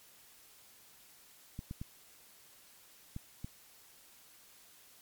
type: clicks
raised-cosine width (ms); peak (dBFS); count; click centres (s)
5; -28; 5; 1.591 / 1.711 / 1.815 / 3.164 / 3.445
effects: white hiss -60 dBFS RMS until 5.01 s + MP3 96 kbps